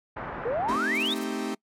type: low-pass noise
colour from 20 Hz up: white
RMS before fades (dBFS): -36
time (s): 0.16-0.77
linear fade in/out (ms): 10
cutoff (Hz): 1500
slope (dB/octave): 24
type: exponential sweep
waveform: sine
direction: up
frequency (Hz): 442.2 to 3841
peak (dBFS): -25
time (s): 0.45-1.14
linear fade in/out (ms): 5
type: chord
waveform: 45% pulse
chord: A half-diminished seventh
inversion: none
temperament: equal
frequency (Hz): 220 / 261.6 / 311.1 / 392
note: A3 / C4 / Eb4 / G4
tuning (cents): 0 / 0 / 0 / 0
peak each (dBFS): -34 / -34 / -35 / -35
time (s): 0.68-1.55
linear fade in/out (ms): 10
type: noise bursts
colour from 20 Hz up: violet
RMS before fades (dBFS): -37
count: 6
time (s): 0.95-1.237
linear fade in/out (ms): 0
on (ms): 27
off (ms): 25
effects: noise-tail reverb RT60 0.1 s tail -24 dB re dry + low-pass 11000 Hz 12 dB/octave